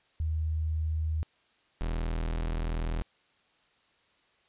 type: tone pair in turn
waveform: sine / 40% pulse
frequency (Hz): 78.8 / 40.74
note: D#2 / E1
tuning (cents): +23 / -20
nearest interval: major seventh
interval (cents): 1143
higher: first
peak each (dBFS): -27 / -28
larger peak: first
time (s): 0.2-1.23 / 1.81-3.02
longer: second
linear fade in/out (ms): 0
effects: white hiss -67 dBFS RMS until 4.48 s + resampled to 8000 Hz